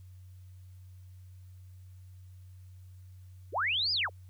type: linear two-way sweep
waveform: sine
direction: up then down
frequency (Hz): 261.7 to 5100 to 312.2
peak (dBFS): -27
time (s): 3.52-4.1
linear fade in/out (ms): 50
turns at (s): 3.92
effects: added 92 Hz sine -48 dBFS peak until 4.29 s + white hiss -71 dBFS RMS until 4.29 s